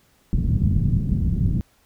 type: low-pass noise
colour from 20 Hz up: white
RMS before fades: -20 dBFS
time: 0.33-1.61 s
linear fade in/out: 0 ms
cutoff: 170 Hz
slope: 24 dB/octave
effects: pink hiss -60 dBFS RMS until 1.85 s